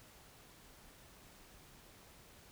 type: silence
effects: pink hiss -60 dBFS RMS until 2.51 s